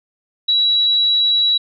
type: tone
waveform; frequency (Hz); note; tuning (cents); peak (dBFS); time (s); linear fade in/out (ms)
sine; 3903; B7; -21; -12; 0.48-1.58; 10
effects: none